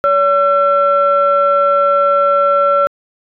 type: tone pair together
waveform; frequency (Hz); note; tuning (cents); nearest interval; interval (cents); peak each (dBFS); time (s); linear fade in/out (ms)
sine; 568 / 1350; C#5 / E6; +42 / +41; octave + minor third; 1499; -11; 0.04-2.87; 0
effects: tanh soft clip ceiling -2 dBFS

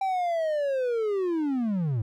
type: linear sweep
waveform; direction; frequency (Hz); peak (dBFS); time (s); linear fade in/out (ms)
triangle; down; 784 to 102.2; -22; 0.01-2.02; 5
effects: none

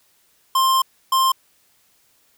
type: tone bursts at uneven times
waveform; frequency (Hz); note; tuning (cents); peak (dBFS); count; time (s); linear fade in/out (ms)
square; 1053; C6; +11; -15; 2; 0.55-0.82 / 1.12-1.32; 5
effects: white hiss -60 dBFS RMS until 2.37 s

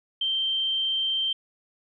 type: tone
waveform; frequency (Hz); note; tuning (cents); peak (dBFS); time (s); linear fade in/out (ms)
sine; 3136; G7; 0; -23; 0.21-1.33; 5
effects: none

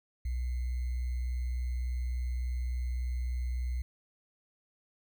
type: tone with sample-and-hold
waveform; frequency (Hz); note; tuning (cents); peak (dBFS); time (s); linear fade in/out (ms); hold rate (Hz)
sine; 61.74; B1; 0; -30; 0.25-3.82; 5; 2100
effects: none

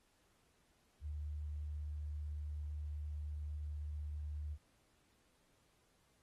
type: tone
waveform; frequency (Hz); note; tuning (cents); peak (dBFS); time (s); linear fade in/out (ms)
sine; 74.7; D2; +30; -40; 1.01-4.58; 50
effects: pink hiss -75 dBFS RMS until 6.22 s + AAC 32 kbps

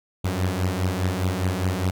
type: beating tone pair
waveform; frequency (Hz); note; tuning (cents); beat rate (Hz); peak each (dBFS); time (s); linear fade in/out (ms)
sawtooth; 90.1 / 95; F#2 / F#2; -45 / +46; 4.9; -21; 0.24-1.91; 10
effects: none

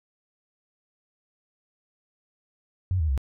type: tone with pitch steps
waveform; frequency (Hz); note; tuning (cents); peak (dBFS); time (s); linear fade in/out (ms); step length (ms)
sine; 92.5 / 78.69 / 66.94; F#2 / D#2 / C2; 0 / +20 / +40; -21; 2.91-3.177; 0; 89
effects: none

